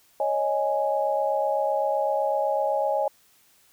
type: chord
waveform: sine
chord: C# suspended second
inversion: none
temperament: equal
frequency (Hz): 554.4 / 622.3 / 830.6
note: C#5 / D#5 / G#5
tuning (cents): 0 / 0 / 0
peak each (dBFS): -26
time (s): 0.2-3.08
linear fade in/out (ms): 2
effects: white hiss -60 dBFS RMS until 3.72 s